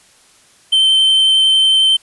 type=tone with vibrato; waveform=triangle; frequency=3100 Hz; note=G7; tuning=20 cents flat; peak=-7 dBFS; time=0.72-1.97 s; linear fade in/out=10 ms; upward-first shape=triangle; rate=11 Hz; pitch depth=11 cents each way; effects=white hiss -49 dBFS RMS until 2.02 s + resampled to 24000 Hz